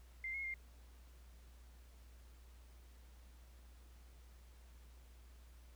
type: tone with pitch steps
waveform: sine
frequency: 2090 / 2164 / 2111 Hz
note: C7 / C#7 / C7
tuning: -2 / -42 / +15 cents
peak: -40 dBFS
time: 0.24-0.54 s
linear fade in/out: 2 ms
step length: 100 ms
effects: added 60 Hz sine -57 dBFS peak until 5.75 s + pink hiss -69 dBFS RMS until 5.75 s